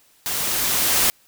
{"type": "noise with level ramp", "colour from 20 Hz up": "white", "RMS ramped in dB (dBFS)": [-25, -17], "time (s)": [0.26, 1.1], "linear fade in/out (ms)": 0, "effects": ["white hiss -57 dBFS RMS until 1.27 s"]}